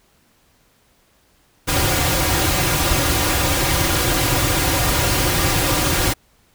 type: noise with comb filter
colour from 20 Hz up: pink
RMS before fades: -18 dBFS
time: 1.67-6.14 s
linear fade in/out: 20 ms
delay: 4.6 ms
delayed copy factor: -0.8
effects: pink hiss -58 dBFS RMS until 6.54 s